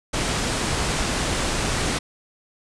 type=low-pass noise; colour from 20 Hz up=pink; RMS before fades=-24 dBFS; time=0.13-1.99 s; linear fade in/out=10 ms; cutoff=9600 Hz; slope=48 dB/octave; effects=none